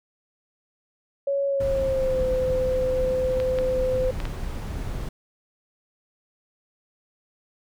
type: tone with pitch glide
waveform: sine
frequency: 557 to 513.7 Hz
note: C#5 to C5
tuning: +8 to -32 cents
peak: -21 dBFS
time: 1.27-4.11 s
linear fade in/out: 5 ms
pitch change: -140 cents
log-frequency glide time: 1.47-2.23 s
type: noise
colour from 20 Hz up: brown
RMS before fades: -30 dBFS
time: 1.6-5.09 s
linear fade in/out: 5 ms
type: clicks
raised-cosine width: 0.3 ms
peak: -17 dBFS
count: 4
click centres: 3.401 / 3.587 / 4.202 / 4.254 s
effects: none

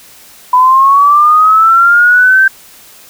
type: linear sweep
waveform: sine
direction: up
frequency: 992 to 1568 Hz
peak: -3 dBFS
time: 0.53-2.48 s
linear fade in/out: 5 ms
effects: white hiss -38 dBFS RMS until 3.09 s

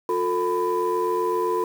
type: tone cluster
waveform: sine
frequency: 358.7 / 446.5 / 999 Hz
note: F4 / A4 / B5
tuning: +46 / +25 / +20 cents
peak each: -24 dBFS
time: 0.09-1.64 s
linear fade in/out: 2 ms
effects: tanh soft clip ceiling -14 dBFS + 7-bit

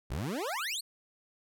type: exponential sweep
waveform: 25% pulse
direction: up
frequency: 51.91 to 4591 Hz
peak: -29 dBFS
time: 0.1-0.81 s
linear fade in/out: 10 ms
effects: none

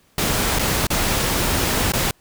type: noise with dropouts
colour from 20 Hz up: pink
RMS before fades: -20 dBFS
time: 0.18-2.11 s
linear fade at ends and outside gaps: 2 ms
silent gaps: 0.588-0.593 / 0.869-0.903 / 1.921-1.935 s
effects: pink hiss -58 dBFS RMS until 2.2 s

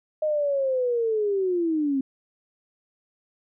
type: linear sweep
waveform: sine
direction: down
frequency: 622.3 to 262.3 Hz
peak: -21 dBFS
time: 0.22-2.01 s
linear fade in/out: 5 ms
effects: none

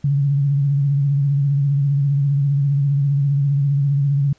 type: tone with vibrato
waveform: sine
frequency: 140.8 Hz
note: C#3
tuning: 27 cents sharp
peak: -14 dBFS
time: 0.04-4.33 s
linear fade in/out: 5 ms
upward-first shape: sine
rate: 15 Hz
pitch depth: 48 cents each way
effects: pink hiss -57 dBFS RMS until 4.38 s + resampled to 16000 Hz

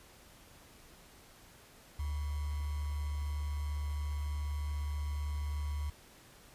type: tone with sample-and-hold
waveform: sine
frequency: 73.42 Hz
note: D2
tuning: in tune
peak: -33 dBFS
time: 1.99-5.9 s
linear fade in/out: 5 ms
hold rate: 1050 Hz
effects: pink hiss -58 dBFS RMS until 6.54 s + resampled to 32000 Hz

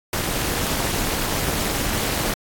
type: noise with amplitude modulation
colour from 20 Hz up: pink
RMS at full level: -20 dBFS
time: 0.13-2.34 s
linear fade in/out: 2 ms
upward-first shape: sine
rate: 248 Hz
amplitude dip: 85%
effects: AAC 64 kbps

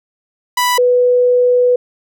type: tone pair in turn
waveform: sawtooth / sine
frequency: 987.8 / 493.9 Hz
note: B5 / B4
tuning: 0 / 0 cents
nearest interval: octave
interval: 1200 cents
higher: first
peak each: -8 dBFS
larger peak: neither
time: 0.57-0.78 / 0.78-1.76 s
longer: second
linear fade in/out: 5 ms
effects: none

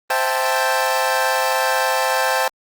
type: chord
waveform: 25% pulse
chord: A minor seventh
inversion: first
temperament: equal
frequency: 523.3 / 659.3 / 784 / 880 Hz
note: C5 / E5 / G5 / A5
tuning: 0 / 0 / 0 / 0 cents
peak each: -18 / -21 / -19 / -18 dBFS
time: 0.1-2.48 s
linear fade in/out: 2 ms
effects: Opus 24 kbps

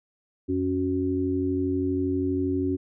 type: harmonic tone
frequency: 92.5 Hz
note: F#2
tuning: in tune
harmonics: 1 / 3 / 4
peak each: -31 / -25 / -28 dBFS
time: 0.48-2.77 s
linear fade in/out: 20 ms
effects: none

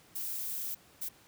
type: noise bursts at uneven times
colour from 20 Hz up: violet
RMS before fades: -37 dBFS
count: 2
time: 0.15-0.75 / 1.01-1.09 s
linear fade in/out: 10 ms
effects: pink hiss -60 dBFS RMS until 1.27 s + high-pass 80 Hz 12 dB/octave

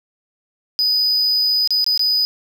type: tone with dropouts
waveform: triangle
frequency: 4978 Hz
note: D#8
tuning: in tune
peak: -13 dBFS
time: 0.79-2.25 s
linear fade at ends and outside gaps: 0 ms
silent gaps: 1.675-1.706 / 1.843-1.864 / 1.976-1.994 s
effects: none

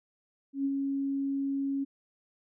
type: tone with ADSR envelope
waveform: sine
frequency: 275.5 Hz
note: C#4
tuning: 11 cents flat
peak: -25 dBFS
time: 0.53-1.85 s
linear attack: 120 ms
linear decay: 44 ms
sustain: -3 dB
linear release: 20 ms
effects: none

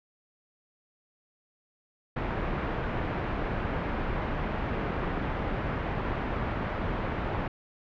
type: low-pass noise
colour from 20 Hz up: pink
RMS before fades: -31 dBFS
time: 2.16-7.48 s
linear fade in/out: 5 ms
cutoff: 1900 Hz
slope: 12 dB/octave
effects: low-pass 3000 Hz 12 dB/octave

